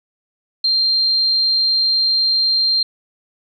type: tone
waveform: sine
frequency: 4176 Hz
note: C8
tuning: 4 cents flat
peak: -13 dBFS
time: 0.64-2.83 s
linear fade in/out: 5 ms
effects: none